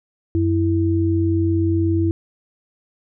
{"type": "tone pair together", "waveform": "sine", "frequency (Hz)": [92.56, 329.6], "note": ["F#2", "E4"], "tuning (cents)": [1, 0], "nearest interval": "octave + minor seventh", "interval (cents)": 2199, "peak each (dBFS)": -18, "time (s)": [0.35, 2.11], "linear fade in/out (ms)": 0, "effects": []}